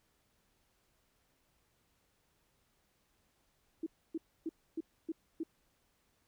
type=tone bursts; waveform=sine; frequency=324.2 Hz; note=E4; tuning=29 cents flat; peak=-34 dBFS; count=6; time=3.83-5.434 s; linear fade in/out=5 ms; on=34 ms; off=280 ms; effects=pink hiss -75 dBFS RMS until 6.27 s